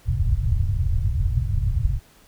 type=low-pass noise; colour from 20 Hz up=white; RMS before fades=-21 dBFS; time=0.05-2 s; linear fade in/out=50 ms; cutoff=120 Hz; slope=48 dB/octave; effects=pink hiss -54 dBFS RMS until 2.27 s